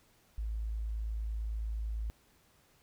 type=tone; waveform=sine; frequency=54.5 Hz; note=A1; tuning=16 cents flat; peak=-33 dBFS; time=0.38-2.1 s; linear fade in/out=0 ms; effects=pink hiss -67 dBFS RMS until 2.82 s